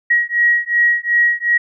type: beating tone pair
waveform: sine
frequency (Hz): 1900 / 1902.7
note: A#6 / A#6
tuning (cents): +33 / +35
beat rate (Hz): 2.7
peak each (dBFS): -15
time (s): 0.1-1.58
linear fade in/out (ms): 10
effects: none